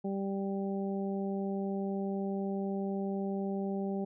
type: harmonic tone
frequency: 196 Hz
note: G3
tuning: in tune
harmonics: 1 / 2 / 3 / 4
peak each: -33 / -37 / -43 / -44 dBFS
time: 0.04-4.05 s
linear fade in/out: 10 ms
effects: none